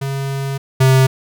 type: tone pair in turn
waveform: square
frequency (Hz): 137 / 131.77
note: C#3 / C3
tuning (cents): -20 / +13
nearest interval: minor second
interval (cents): 67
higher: first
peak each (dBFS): -20 / -9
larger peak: second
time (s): 0.01-0.58 / 0.8-1.07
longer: first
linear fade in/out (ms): 10
effects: none